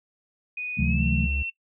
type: tone with pitch glide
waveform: sine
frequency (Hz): 2481 to 2706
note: D#7 to E7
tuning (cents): -6 to +45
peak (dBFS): -29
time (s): 0.57-1.5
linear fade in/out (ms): 5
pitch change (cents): +151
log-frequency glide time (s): 0.82-1.05
type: chord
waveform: sine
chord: F# half-diminished seventh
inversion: second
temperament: equal with one note detuned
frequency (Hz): 130.81 / 164.81 / 181.29 / 220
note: C3 / E3 / F#3 / A3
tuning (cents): 0 / 0 / -35 / 0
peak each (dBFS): -28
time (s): 0.77-1.27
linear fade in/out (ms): 20
type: tone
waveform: triangle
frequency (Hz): 70.3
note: C#2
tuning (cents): +25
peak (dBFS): -23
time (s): 0.79-1.43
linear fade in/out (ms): 10
effects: noise-tail reverb RT60 0.1 s tail -18 dB re dry